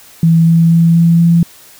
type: tone with pitch steps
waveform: sine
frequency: 164.81 / 165.86 / 166.92 / 167.98 / 169.05 Hz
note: E3 / E3 / E3 / E3 / E3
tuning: 0 / +11 / +22 / +33 / +44 cents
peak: -5 dBFS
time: 0.23-1.43 s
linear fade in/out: 2 ms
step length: 240 ms
effects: white hiss -40 dBFS RMS until 1.79 s